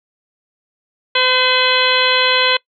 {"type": "harmonic tone with a mistuned harmonic", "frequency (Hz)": 510, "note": "C5", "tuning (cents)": -44, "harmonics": [1, 2, 3, 4, 5, 6, 7, 8], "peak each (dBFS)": [-20, -20, -20, -20, -20, -20, -20, -20], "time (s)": [1.15, 2.57], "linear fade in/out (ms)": 5, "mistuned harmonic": 7, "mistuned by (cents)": -81, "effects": ["noise-tail reverb RT60 0.1 s tail -23 dB re dry"]}